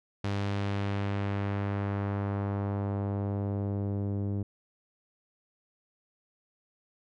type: tone with low-pass filter sweep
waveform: sawtooth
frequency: 100.2 Hz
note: G2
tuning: 38 cents sharp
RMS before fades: -31 dBFS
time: 0.24-4.43 s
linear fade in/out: 5 ms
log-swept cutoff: 4700 to 350 Hz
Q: 0.92
effects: none